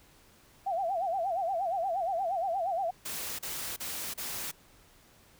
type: tone with vibrato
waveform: sine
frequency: 724 Hz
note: F#5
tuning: 38 cents flat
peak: -28 dBFS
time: 0.66-2.91 s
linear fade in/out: 10 ms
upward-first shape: sine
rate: 8.5 Hz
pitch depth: 170 cents each way
type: noise bursts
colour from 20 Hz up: white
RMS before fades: -37 dBFS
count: 4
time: 3.05-4.515 s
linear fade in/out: 10 ms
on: 340 ms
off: 35 ms
effects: pink hiss -60 dBFS RMS until 5.39 s